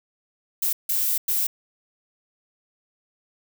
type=noise bursts at uneven times; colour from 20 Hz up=violet; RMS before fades=-23 dBFS; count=3; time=0.62-0.73 / 0.89-1.18 / 1.28-1.47 s; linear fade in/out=5 ms; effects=none